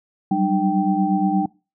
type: tone cluster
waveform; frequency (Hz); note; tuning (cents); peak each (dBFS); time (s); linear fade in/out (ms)
sine; 188.4 / 196.9 / 303 / 779; F#3 / G3 / D#4 / G5; +32 / +8 / -46 / -11; -22; 0.31-1.46; 5
effects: noise-tail reverb RT60 0.3 s tail -23 dB re dry